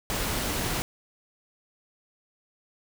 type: noise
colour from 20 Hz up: pink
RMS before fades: -29 dBFS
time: 0.1-0.82 s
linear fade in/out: 0 ms
effects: none